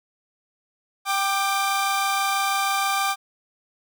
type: tone pair together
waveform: sawtooth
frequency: 784 / 1189.1 Hz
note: G5 / D6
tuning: 0 / +21 cents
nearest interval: perfect fifth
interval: 721 cents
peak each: -20 dBFS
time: 1.05-3.16 s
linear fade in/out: 50 ms
effects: none